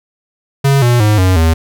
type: tone with pitch steps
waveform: square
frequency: 138.2 / 121.01 / 105.95 / 92.77 / 81.23 Hz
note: C#3 / B2 / G#2 / F#2 / E2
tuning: -5 / -35 / +35 / +5 / -25 cents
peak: -8 dBFS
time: 0.64-1.54 s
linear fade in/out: 10 ms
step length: 180 ms
effects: none